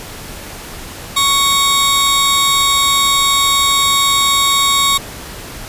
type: tone pair together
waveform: sawtooth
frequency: 1114 / 3739 Hz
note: C#6 / A#7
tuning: +8 / +4 cents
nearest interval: octave + major sixth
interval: 2096 cents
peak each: -10 dBFS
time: 1.16-4.98 s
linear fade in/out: 10 ms
effects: pink hiss -30 dBFS RMS until 5.68 s + resampled to 32000 Hz